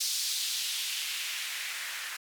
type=noise with band-pass filter sweep; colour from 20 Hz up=blue; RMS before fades=-34 dBFS; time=0-2.17 s; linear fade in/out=10 ms; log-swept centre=4800 to 1600 Hz; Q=1.7; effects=none